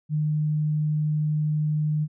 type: tone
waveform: sine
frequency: 152.1 Hz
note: D#3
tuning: 39 cents flat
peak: -21 dBFS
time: 0.09-2.08 s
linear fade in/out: 50 ms
effects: none

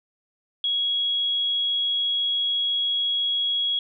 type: tone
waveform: sine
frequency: 3322 Hz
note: G#7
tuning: in tune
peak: -21 dBFS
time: 0.64-3.79 s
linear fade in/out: 2 ms
effects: none

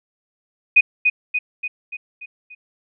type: tone with echo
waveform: sine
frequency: 2489 Hz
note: D#7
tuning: in tune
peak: -7 dBFS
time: 0.76-0.81 s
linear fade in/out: 10 ms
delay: 290 ms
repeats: 6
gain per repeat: -5 dB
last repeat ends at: 2.55 s
effects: none

